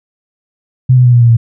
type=tone with pitch steps; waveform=sine; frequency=128 / 125.44 / 122.93 / 120.47 / 118.06 / 115.69 Hz; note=C3 / B2 / B2 / B2 / A#2 / A#2; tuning=-38 / +27 / -8 / -43 / +22 / -13 cents; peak=-3 dBFS; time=0.89-1.37 s; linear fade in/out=10 ms; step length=80 ms; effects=none